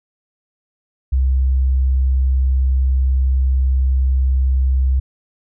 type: tone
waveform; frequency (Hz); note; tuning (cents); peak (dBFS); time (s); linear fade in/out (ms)
sine; 65.41; C2; 0; -12; 1.12-5; 10
effects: none